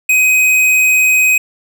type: tone with hard clipping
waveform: sine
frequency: 2516 Hz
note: D#7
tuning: 19 cents sharp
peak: -9 dBFS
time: 0.09-1.38 s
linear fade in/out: 5 ms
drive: 14 dB
effects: none